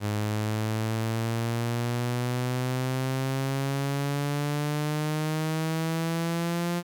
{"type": "exponential sweep", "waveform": "sawtooth", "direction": "up", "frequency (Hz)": [103.83, 174.61], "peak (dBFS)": -22, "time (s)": [0, 6.83], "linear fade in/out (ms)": 50, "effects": ["10-bit"]}